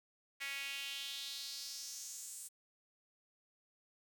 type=tone with high-pass filter sweep; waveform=sawtooth; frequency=277.2 Hz; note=C#4; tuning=in tune; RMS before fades=-45 dBFS; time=0.4-2.49 s; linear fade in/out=20 ms; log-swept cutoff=2100 to 8600 Hz; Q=3.3; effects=11-bit